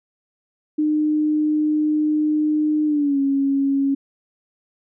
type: tone with pitch glide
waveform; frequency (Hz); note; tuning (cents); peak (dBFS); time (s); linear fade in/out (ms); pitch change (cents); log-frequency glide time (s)
sine; 304.2 to 275.7; D#4 to C#4; -39 to -9; -16; 0.78-3.95; 10; -170; 2.86-3.19
effects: none